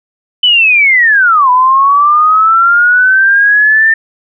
sine linear two-way sweep, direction down then up, 3032 to 987.8 to 1805 Hz, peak -4 dBFS, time 0.43-3.94 s, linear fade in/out 5 ms, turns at 1.5 s, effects none

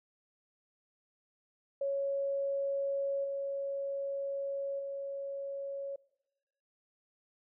sine tone with level steps, 554.4 Hz, C#5, in tune, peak -30 / -33 / -36 dBFS, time 1.81-5.96 s, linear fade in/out 5 ms, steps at 3.24 / 4.79 s, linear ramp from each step 5 ms, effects noise-tail reverb RT60 0.9 s tail -22 dB re dry

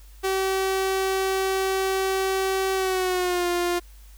sawtooth tone with pitch glide, 382.8 to 351 Hz, G4 to F4, -41 to +9 cents, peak -18 dBFS, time 0.23-3.8 s, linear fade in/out 20 ms, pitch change -150 cents, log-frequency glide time 2.74-3.48 s, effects added 50 Hz sine -44 dBFS peak until 4.17 s + white hiss -56 dBFS RMS until 4.17 s

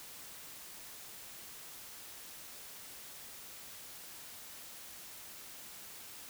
silence, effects white hiss -50 dBFS RMS until 6.29 s

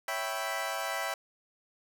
20% pulse chord, C# half-diminished seventh, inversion none, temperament equal, 554.4 / 659.3 / 784 / 987.8 Hz, C#5 / E5 / G5 / B5, 0 / 0 / 0 / 0 cents, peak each -35 / -31 / -32 / -34 dBFS, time 0.08-1.14 s, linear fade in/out 2 ms, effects none

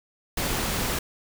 pink noise, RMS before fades -27 dBFS, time 0.37-0.99 s, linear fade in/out 5 ms, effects none

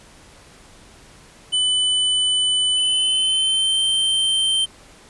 square tone with pitch glide, 3000 to 3120 Hz, F#7 to G7, +23 to -9 cents, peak -17 dBFS, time 1.52-4.66 s, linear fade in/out 20 ms, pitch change +68 cents, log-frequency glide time 2.74-3.81 s, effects pink hiss -47 dBFS RMS until 5.09 s + resampled to 24000 Hz

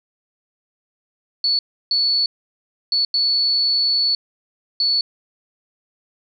sine tone bursts at uneven times, 4435 Hz, C#8, in tune, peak -15 dBFS, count 5, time 1.44-1.59 / 1.91-2.26 / 2.92-3.05 / 3.14-4.15 / 4.8-5.01 s, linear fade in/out 2 ms, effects none

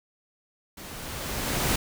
pink noise with level ramp, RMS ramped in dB -42 to -24 dBFS, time 0.77-1.76 s, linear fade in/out 5 ms, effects none

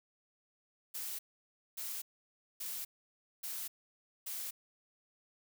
blue noise bursts, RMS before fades -41 dBFS, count 5, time 0.94-4.51 s, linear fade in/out 10 ms, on 250 ms, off 580 ms, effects none

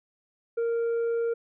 triangle tone with tanh clipping, 464.4 Hz, A#4, 7 cents flat, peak -25 dBFS, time 0.57-1.34 s, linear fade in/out 10 ms, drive 8 dB, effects none

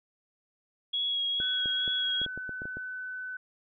sine tone with vibrato, 3322 Hz, G#7, in tune, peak -27 dBFS, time 0.93-2.26 s, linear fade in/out 10 ms, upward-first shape sine, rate 2.3 Hz, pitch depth 17 cents each way
sine tone, 1507 Hz, F#6, 31 cents sharp, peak -35 dBFS, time 1.4-3.37 s, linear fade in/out 5 ms
clicks, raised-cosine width 2 ms, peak -28 dBFS, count 10, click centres 1.401 / 1.658 / 1.878 / 2.216 / 2.263 / 2.376 / 2.493 / 2.619 / 2.655 / 2.77 s
effects none

